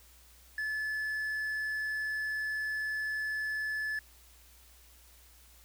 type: tone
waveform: triangle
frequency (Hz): 1728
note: A6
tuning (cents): -32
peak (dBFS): -30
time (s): 0.58-3.99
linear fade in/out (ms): 2
effects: added 60 Hz sine -59 dBFS peak until 5.64 s + white hiss -60 dBFS RMS until 5.64 s